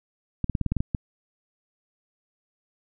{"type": "clicks", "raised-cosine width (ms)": 5, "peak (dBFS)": -12, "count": 9, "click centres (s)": [0.443, 0.497, 0.552, 0.613, 0.663, 0.72, 0.767, 0.805, 0.948], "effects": []}